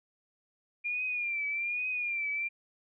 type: tone with vibrato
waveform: sine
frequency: 2400 Hz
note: D7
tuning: 37 cents sharp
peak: -30 dBFS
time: 0.84-2.49 s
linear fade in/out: 20 ms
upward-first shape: triangle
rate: 1.2 Hz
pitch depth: 88 cents each way
effects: none